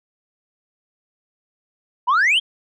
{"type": "exponential sweep", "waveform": "sine", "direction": "up", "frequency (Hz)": [931, 3322], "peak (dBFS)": -11, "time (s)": [2.07, 2.4], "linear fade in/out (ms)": 20, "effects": ["tanh soft clip ceiling -12 dBFS"]}